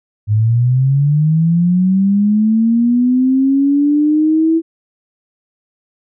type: linear sweep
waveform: sine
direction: up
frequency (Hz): 103.1 to 329.6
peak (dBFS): -9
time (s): 0.27-4.62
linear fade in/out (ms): 50
effects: none